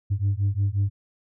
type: beating tone pair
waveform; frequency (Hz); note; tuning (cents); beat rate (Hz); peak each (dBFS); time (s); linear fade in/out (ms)
sine; 97 / 102.6; G2 / G#2; -18 / -21; 5.6; -22 / -22; 0.1-0.9; 20
effects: tanh soft clip ceiling -17 dBFS